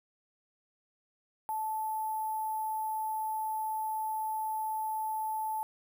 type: tone with sample-and-hold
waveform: sine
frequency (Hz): 872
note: A5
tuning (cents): -16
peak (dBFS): -31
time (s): 1.49-5.63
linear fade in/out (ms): 0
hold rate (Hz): 11025
effects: none